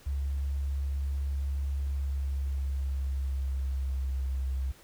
sine tone with pitch glide, 69.3 to 66.09 Hz, C#2 to C2, 0 to +18 cents, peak -28 dBFS, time 0.06-4.72 s, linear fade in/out 10 ms, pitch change -82 cents, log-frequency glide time 1.79-4.3 s, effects pink hiss -56 dBFS RMS until 4.83 s

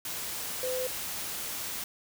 sine tone in noise, 509 Hz, C5, 48 cents flat, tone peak -30 dBFS, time 0.63-0.87 s, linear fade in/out 2 ms, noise white, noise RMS -36 dBFS, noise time 0.05-1.84 s, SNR +3 dB, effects none

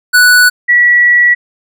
square / sine tone pair in turn, 1480 / 1938.5 Hz, F#6 / B6, 0 / -33 cents, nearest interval perfect fourth, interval 467 cents, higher second, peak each -4 dBFS, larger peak neither, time 0.13-0.5 / 0.68-1.35 s, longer second, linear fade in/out 20 ms, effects none

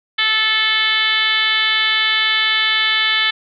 sine tone with frequency modulation, 2623 Hz, E7, 9 cents flat, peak -13 dBFS, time 0.18-3.31 s, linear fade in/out 10 ms, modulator 438 Hz, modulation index 2.7, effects none

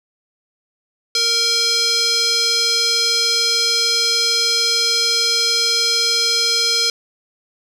square tone with band-pass filter, 463.3 Hz, A#4, 11 cents flat, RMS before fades -17 dBFS, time 1.15-6.9 s, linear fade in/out 2 ms, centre 4800 Hz, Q 4, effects none

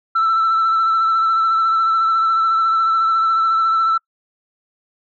sine tone with vibrato, 1329 Hz, E6, 14 cents sharp, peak -11 dBFS, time 0.15-3.98 s, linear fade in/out 10 ms, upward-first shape sine, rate 14 Hz, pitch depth 23 cents each way, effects noise-tail reverb RT60 0.1 s tail -26 dB re dry + tanh soft clip ceiling -11 dBFS

